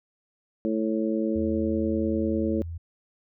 harmonic tone, 110 Hz, A2, in tune, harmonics 2 / 3 / 4 / 5, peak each -27 / -27 / -32 / -32 dBFS, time 0.65-2.62 s, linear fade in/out 0 ms
sine tone, 83.6 Hz, E2, 25 cents sharp, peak -32 dBFS, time 1.35-2.78 s, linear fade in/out 10 ms
effects none

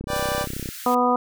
click train, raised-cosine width 3 ms, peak -18 dBFS, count 23, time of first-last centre 0.01-0.689 s, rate 32.4 Hz
25% pulse chord, G major, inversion first, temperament equal, 493.9 / 587.3 / 784 Hz, B4 / D5 / G5, 0 / 0 / 0 cents, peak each -26 / -22 / -26 dBFS, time 0.07-0.47 s, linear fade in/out 50 ms
white high-pass noise, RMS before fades -37 dBFS, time 0.15-0.95 s, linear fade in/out 5 ms, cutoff 1300 Hz, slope 96 dB/octave
harmonic tone, 246.9 Hz, B3, in tune, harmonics 1 / 2 / 3 / 4 / 5, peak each -23 / -23 / -23 / -23 / -23 dBFS, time 0.86-1.16 s, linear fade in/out 2 ms
effects none

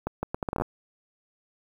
accelerating click train, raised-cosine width 1 ms, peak -14 dBFS, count 11, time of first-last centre 0.07-0.62 s, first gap 160 ms, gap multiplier 0.72, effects 8-bit

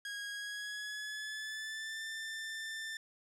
sawtooth tone with pitch glide, 1643 to 1781.4 Hz, G#6 to A6, -19 to +21 cents, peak -36 dBFS, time 0.05-2.97 s, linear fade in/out 2 ms, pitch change +140 cents, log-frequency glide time 0.3-2.03 s, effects low-pass 9000 Hz 12 dB/octave

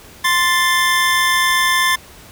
25% pulse tone pair together, 1046.5 / 1760 Hz, C6 / A6, 0 / 0 cents, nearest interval major sixth, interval 900 cents, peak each -12 dBFS, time 0.24-1.96 s, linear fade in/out 10 ms, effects pink hiss -41 dBFS RMS until 2.31 s

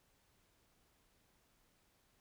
silence, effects pink hiss -74 dBFS RMS until 2.2 s

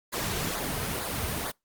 pink noise with flanger, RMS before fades -31 dBFS, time 0.12-1.52 s, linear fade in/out 20 ms, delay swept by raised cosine 0.34 to 3.64 ms, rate 2.2 Hz, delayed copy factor -0.6, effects noise-tail reverb RT60 0.2 s tail -25 dB re dry + Opus 48 kbps

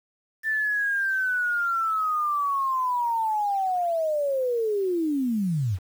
sine linear sweep, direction down, 1779 to 81.8 Hz, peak -22 dBFS, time 0.43-5.79 s, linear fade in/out 50 ms, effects 8-bit

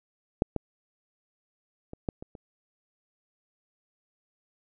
clicks, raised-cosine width 2 ms, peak -8 / -15 / -26 / -15 / -26 / -30 dBFS, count 6, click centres 0.421 / 0.563 / 1.934 / 2.088 / 2.225 / 2.352 s, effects none

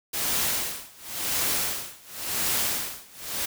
white noise with tremolo, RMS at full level -25 dBFS, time 0.13-3.46 s, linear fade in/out 10 ms, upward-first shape sine, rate 0.93 Hz, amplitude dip 95%, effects none

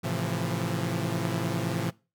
sawtooth chord, F major seventh, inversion first, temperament equal with one note detuned, 110 / 133.72 / 164.81 / 174.61 Hz, A2 / C3 / E3 / F3, 0 / +38 / 0 / 0 cents, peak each -29 dBFS, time 0.03-1.91 s, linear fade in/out 20 ms, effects noise-tail reverb RT60 0.3 s tail -22 dB re dry

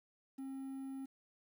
triangle tone with quantisation, 268.7 Hz, C4, 46 cents sharp, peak -40 dBFS, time 0.38-1.06 s, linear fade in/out 10 ms, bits 11, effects none

